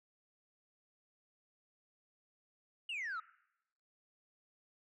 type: exponential sweep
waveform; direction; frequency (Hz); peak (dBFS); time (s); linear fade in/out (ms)
sine; down; 2960 to 1244.5; -36; 2.89-3.2; 5
effects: noise-tail reverb RT60 0.8 s tail -21 dB re dry + tanh soft clip ceiling -36 dBFS